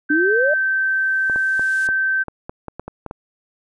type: tone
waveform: sine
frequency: 1551 Hz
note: G6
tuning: 19 cents flat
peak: -16 dBFS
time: 0.09-2.24 s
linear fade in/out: 20 ms
type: exponential sweep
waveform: sine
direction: up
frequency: 289.2 to 622.3 Hz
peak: -16 dBFS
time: 0.1-0.54 s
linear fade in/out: 5 ms
type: noise with exponential growth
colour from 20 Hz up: blue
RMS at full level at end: -33 dBFS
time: 0.49-1.87 s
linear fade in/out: 0 ms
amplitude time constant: 300 ms
type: clicks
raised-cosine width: 1 ms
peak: -16 dBFS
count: 11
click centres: 1.298 / 1.36 / 1.595 / 1.889 / 2.283 / 2.495 / 2.683 / 2.796 / 2.88 / 3.063 / 3.111 s
effects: resampled to 22050 Hz